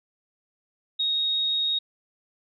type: tone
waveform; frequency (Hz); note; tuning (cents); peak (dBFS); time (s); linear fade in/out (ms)
sine; 3751; A#7; +10; -22; 0.99-1.79; 10
effects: none